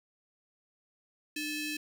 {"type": "ring-modulated tone", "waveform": "sawtooth", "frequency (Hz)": 1442, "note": "F#6", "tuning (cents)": -45, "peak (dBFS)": -27, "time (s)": [1.36, 1.77], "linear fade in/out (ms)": 5, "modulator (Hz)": 1140, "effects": []}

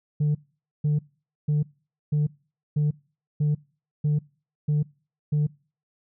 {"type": "tone bursts", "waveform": "sine", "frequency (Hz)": 149, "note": "D3", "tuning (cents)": 25, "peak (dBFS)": -17, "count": 9, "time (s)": [0.2, 5.47], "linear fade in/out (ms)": 10, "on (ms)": 150, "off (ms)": 490, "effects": ["noise-tail reverb RT60 0.4 s tail -25 dB re dry", "tanh soft clip ceiling -18 dBFS"]}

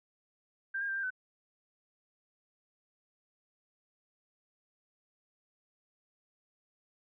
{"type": "tone with pitch steps", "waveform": "sine", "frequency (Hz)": [1580, 1617, 1576, 1590, 1512], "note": ["G6", "G#6", "G6", "G6", "F#6"], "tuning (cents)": [13, -47, 9, 24, 37], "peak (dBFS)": -32, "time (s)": [0.74, 1.105], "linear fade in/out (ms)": 10, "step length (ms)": 73, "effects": []}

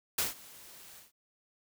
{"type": "noise with ADSR envelope", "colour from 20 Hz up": "white", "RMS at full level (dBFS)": -29, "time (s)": [0.18, 1.12], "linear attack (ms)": 6, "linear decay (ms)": 150, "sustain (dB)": -23, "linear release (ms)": 150, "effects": []}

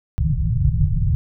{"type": "low-pass noise", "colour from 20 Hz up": "white", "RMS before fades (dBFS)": -18, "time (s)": [0.18, 1.15], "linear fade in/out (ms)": 0, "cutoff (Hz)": 160, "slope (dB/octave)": 96, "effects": []}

